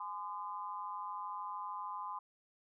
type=tone with amplitude modulation; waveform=sine; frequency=1023 Hz; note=C6; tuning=39 cents flat; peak=-35 dBFS; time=0-2.19 s; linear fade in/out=5 ms; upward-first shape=sine; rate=187 Hz; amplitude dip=100%; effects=none